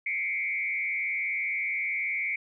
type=tone with frequency modulation; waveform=sine; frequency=2217 Hz; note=C#7; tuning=in tune; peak=-27 dBFS; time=0.06-2.36 s; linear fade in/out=5 ms; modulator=105 Hz; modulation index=1.3; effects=none